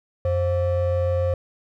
triangle ring-modulated tone, 309.3 Hz, D#4, 10 cents flat, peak -14 dBFS, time 0.25-1.34 s, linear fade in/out 2 ms, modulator 220 Hz, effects none

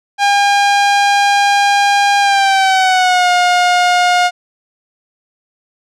sawtooth tone with pitch glide, 807 to 714.8 Hz, G#5 to F5, -50 to +40 cents, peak -5 dBFS, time 0.18-4.31 s, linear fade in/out 50 ms, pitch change -210 cents, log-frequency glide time 2.2-3.3 s, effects low-pass 6000 Hz 12 dB/octave

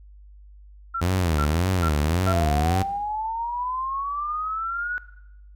sine tone bursts, 1357 Hz, E6, 50 cents sharp, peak -24 dBFS, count 4, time 0.94-2.334 s, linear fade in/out 10 ms, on 71 ms, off 370 ms
sawtooth tone with vibrato, 83 Hz, E2, 12 cents sharp, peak -16 dBFS, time 1.01-2.83 s, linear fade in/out 10 ms, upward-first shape sine, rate 1.8 Hz, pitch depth 220 cents each way
sine exponential sweep, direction up, 659.3 to 1480 Hz, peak -25 dBFS, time 2.27-4.98 s, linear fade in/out 0 ms
effects noise-tail reverb RT60 0.9 s tail -18 dB re dry + added 50 Hz sine -44 dBFS peak until 5.55 s

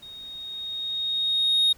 sine tone with level ramp, 3729 Hz, A#7, in tune, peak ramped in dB -40 to -14 dBFS, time 0.02-1.73 s, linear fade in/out 10 ms, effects tanh soft clip ceiling -16 dBFS + pink hiss -55 dBFS RMS until 1.77 s

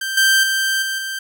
sawtooth tone with level steps, 1568 Hz, G6, in tune, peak -18 / -8 / -13 / -17 / -20 dBFS, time 0.01-1.19 s, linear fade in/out 5 ms, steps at 0.17 / 0.43 / 0.82 / 0.98 s, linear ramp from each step 5 ms, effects none

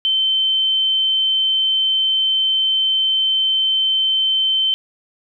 sine tone, 3089 Hz, G7, 26 cents flat, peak -14 dBFS, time 0.05-4.74 s, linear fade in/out 0 ms, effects none

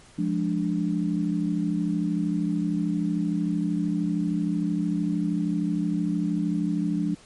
sine chord, D diminished, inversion first, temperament equal, 174.61 / 207.7 / 293.7 Hz, F3 / Ab3 / D4, 0 / 0 / 0 cents, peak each -26 / -28 / -27 dBFS, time 0.18-7.15 s, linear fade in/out 10 ms, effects pink hiss -52 dBFS RMS until 7.25 s + MP3 48 kbps

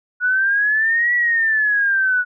sine exponential two-way sweep, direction up then down, 1462 to 1949 to 1462 Hz, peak -14 dBFS, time 0.2-2.25 s, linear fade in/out 50 ms, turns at 1.14 s, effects none

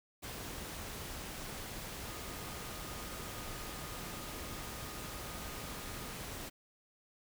sine tone in noise, 1236 Hz, D#6, 12 cents flat, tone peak -54 dBFS, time 2.06-6.14 s, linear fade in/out 20 ms, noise pink, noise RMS -44 dBFS, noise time 0.22-6.5 s, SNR -13 dB, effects none

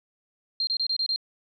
sine tone bursts, 4186 Hz, C8, in tune, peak -23 dBFS, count 6, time 0.6-1.161 s, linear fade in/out 2 ms, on 71 ms, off 27 ms, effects none

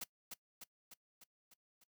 white noise with echo, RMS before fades -43 dBFS, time 0.01-0.04 s, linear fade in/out 5 ms, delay 300 ms, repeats 6, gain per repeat -4 dB, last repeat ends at 1.84 s, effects noise-tail reverb RT60 0.1 s tail -21 dB re dry

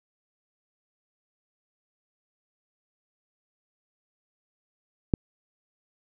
click, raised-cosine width 3 ms, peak -7 dBFS, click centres 5.138 s, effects none

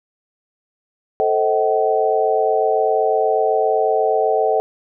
sine chord, A diminished seventh, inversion none, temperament just, 440 / 528 / 633.6 / 760.3 Hz, A4 / C5 / Eb5 / Gb5, 0 / +16 / +31 / +47 cents, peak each -18 / -23 / -20 / -19 dBFS, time 1.2-4.6 s, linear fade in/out 0 ms, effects none

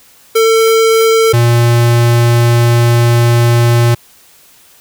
square tone pair in turn, 448.5 / 118.52 Hz, A4 / A#2, +33 / +29 cents, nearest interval octave + major seventh, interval 2304 cents, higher first, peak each -7 dBFS, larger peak neither, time 0.35-1.33 / 1.33-3.95 s, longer second, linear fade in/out 10 ms, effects white hiss -44 dBFS RMS until 4.8 s

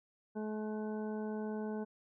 harmonic tone, 214.5 Hz, A3, 44 cents flat, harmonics 1 / 2 / 3 / 4 / 5 / 7, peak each -38 / -41 / -49 / -49 / -58 / -55 dBFS, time 0.35-1.85 s, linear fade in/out 20 ms, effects none

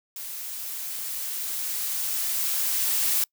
blue noise with level ramp, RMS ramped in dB -36 to -23 dBFS, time 0.16-3.24 s, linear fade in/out 2 ms, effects noise-tail reverb RT60 0.1 s tail -26 dB re dry

